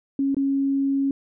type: tone with dropouts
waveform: sine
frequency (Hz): 274.7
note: C#4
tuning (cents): -16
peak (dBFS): -19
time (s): 0.19-1.11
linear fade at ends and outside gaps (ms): 2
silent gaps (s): 0.346-0.367
effects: none